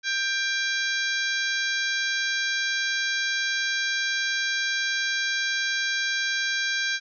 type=harmonic tone with a mistuned harmonic; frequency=790 Hz; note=G5; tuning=13 cents sharp; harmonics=2 / 3 / 4 / 5 / 6 / 7 / 8; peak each=-26 / -32 / -35 / -32 / -36 / -36 / -37 dBFS; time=0.03-7 s; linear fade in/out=50 ms; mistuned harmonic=4; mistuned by=+60 cents; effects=none